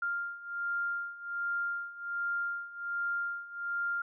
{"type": "beating tone pair", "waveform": "sine", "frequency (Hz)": [1397, 1398.3], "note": ["F6", "F6"], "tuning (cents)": [0, 2], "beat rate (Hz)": 1.3, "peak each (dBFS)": [-37, -34], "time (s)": [0.02, 4.02], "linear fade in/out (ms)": 5, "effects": []}